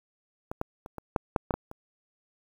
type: clicks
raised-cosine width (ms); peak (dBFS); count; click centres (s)
1; -20 / -15 / -27 / -23 / -10 / -9 / -11 / -14 / -27; 9; 0.515 / 0.614 / 0.861 / 0.983 / 1.162 / 1.362 / 1.508 / 1.54 / 1.714
effects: 8-bit